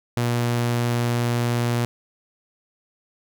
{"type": "tone", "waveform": "sawtooth", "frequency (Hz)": 119.6, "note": "A#2", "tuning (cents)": 45, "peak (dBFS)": -16, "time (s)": [0.17, 1.85], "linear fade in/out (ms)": 0, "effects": []}